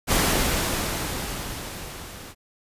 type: noise with level ramp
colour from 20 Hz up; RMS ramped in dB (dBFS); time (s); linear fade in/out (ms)
pink; -19 to -41; 0.07-2.35; 50
effects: resampled to 32000 Hz